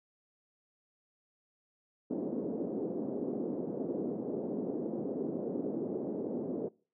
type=band-pass noise; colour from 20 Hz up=pink; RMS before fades=-36 dBFS; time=2.1-6.69 s; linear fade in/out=10 ms; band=220 to 470 Hz; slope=24 dB/octave; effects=noise-tail reverb RT60 0.4 s tail -24 dB re dry